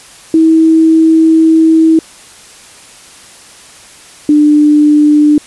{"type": "tone pair in turn", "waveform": "sine", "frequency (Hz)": [321.9, 298], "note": ["E4", "D4"], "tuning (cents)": [-41, 25], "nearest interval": "minor second", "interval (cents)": 134, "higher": "first", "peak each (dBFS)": -3, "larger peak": "neither", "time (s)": [[0.34, 1.99], [4.29, 5.38]], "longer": "first", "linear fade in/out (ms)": 2, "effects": ["white hiss -36 dBFS RMS until 5.46 s", "resampled to 24000 Hz"]}